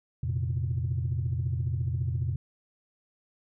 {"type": "chord", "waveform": "sine", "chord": "F suspended fourth", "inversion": "none", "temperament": "just", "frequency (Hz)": [87.31, 116.41, 130.96], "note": ["F2", "Bb2", "C3"], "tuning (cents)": [0, -2, 2], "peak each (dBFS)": -30, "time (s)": [0.23, 2.36], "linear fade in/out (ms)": 5, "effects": ["tanh soft clip ceiling -20 dBFS"]}